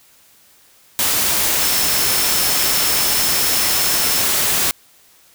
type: tone in noise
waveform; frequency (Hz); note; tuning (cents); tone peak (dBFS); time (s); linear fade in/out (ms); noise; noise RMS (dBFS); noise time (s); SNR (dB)
sine; 5310; E8; +12; -24; 1.61-4.22; 0; white; -17; 0.99-4.71; -10
effects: white hiss -51 dBFS RMS until 5.34 s